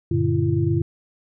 sine tone cluster, 96.6 / 117.8 / 146.2 / 338.7 Hz, G2 / A#2 / D3 / E4, -25 / +19 / -7 / +47 cents, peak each -23 dBFS, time 0.11-0.82 s, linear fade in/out 5 ms, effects none

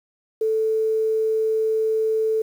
sine tone, 440 Hz, A4, in tune, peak -18 dBFS, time 0.41-2.42 s, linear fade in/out 5 ms, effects 8-bit

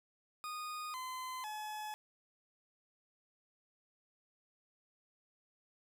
40% pulse tone with pitch steps, 1234 / 1025.7 / 852.6 Hz, D#6 / C6 / G#5, -15 / -35 / +45 cents, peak -40 dBFS, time 0.44-1.94 s, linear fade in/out 0 ms, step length 500 ms, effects none

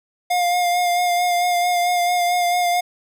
square tone with vibrato, 708 Hz, F5, 23 cents sharp, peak -17 dBFS, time 0.3-2.81 s, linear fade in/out 10 ms, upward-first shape sine, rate 4.5 Hz, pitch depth 22 cents each way, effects none

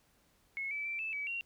sine tone with pitch steps, 2182 / 2307 / 2341 / 2628 / 2285 / 2751 Hz, C#7 / D7 / D7 / E7 / D7 / F7, -28 / -31 / -6 / -6 / -48 / -27 cents, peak -35 dBFS, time 0.57-1.41 s, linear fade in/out 0 ms, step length 140 ms, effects pink hiss -70 dBFS RMS until 1.45 s

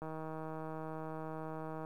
click train, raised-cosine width 1 ms, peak -30 dBFS, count 290, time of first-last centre 0.02-1.849 s, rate 158 Hz, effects 11-bit

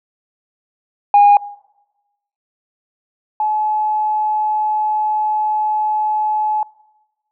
sine tone pair in turn, 818 / 854.5 Hz, G#5 / G#5, -26 / +49 cents, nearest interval minor second, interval 75 cents, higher second, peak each -4 / -14 dBFS, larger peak first, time 1.14-1.37 / 3.4-6.63 s, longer second, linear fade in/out 2 ms, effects noise-tail reverb RT60 1.0 s tail -22 dB re dry + tanh soft clip ceiling -3 dBFS

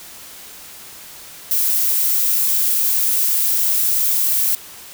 violet noise, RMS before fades -17 dBFS, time 1.51-4.55 s, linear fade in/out 0 ms, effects white hiss -38 dBFS RMS until 4.93 s

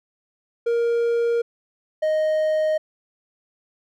triangle tone pair in turn, 468.7 / 622 Hz, A#4 / D#5, +9 / -1 cents, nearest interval perfect fourth, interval 490 cents, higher second, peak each -16 dBFS, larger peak neither, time 0.66-1.42 / 2.02-2.78 s, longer neither, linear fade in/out 10 ms, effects none

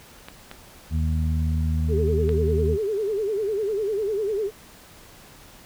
clicks, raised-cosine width 0.3 ms, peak -21 dBFS, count 3, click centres 0.285 / 0.514 / 2.292 s
harmonic tone, 79 Hz, D#2, 27 cents sharp, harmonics 1 / 2 / 3, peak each -21 / -28 / -32 dBFS, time 0.9-2.78 s, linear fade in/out 50 ms
sine tone with vibrato, 415.3 Hz, G#4, in tune, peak -22 dBFS, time 1.88-4.51 s, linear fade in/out 50 ms, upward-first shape sine, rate 10 Hz, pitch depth 120 cents each way
effects pink hiss -48 dBFS RMS until 5.65 s

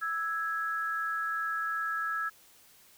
sine tone pair together, 1318.5 / 1661.2 Hz, E6 / G#6, 0 / 0 cents, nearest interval major third, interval 400 cents, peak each -32 / -33 dBFS, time 0.01-2.3 s, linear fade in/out 20 ms, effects white hiss -59 dBFS RMS until 2.97 s

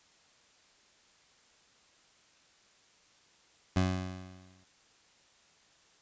20% pulse tone with exponential decay, 92.5 Hz, F#2, in tune, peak -19 dBFS, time 3.76-4.64 s, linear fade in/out 5 ms, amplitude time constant 190 ms, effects white hiss -64 dBFS RMS until 6.01 s + resampled to 16000 Hz

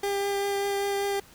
30% pulse tone with vibrato, 399.8 Hz, G4, 34 cents sharp, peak -23 dBFS, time 0.03-1.2 s, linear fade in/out 5 ms, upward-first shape triangle, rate 5.1 Hz, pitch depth 11 cents each way, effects pink hiss -53 dBFS RMS until 1.34 s

